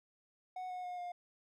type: tone with pitch steps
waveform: triangle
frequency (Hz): 738 / 728.3 / 718.6 / 709.2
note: F#5 / F#5 / F5 / F5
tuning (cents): -5 / -28 / +49 / +26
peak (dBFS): -38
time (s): 0.56-1.12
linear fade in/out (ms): 5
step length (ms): 140
effects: none